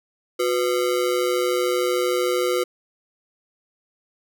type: ring-modulated tone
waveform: square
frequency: 430 Hz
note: A4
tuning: 40 cents flat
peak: -17 dBFS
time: 0.39-2.64 s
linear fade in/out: 10 ms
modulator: 66.6 Hz
effects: none